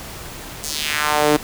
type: tone with high-pass filter sweep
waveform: sawtooth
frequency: 150 Hz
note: D3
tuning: 37 cents sharp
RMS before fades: -19 dBFS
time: 0.63-1.37 s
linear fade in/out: 10 ms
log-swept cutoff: 7200 to 310 Hz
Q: 1.8
effects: pink hiss -34 dBFS RMS until 1.43 s